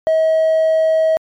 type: tone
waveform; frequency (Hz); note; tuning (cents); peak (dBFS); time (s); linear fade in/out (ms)
triangle; 639; D#5; +46; -8; 0.07-1.17; 0
effects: tanh soft clip ceiling -6 dBFS + MP3 96 kbps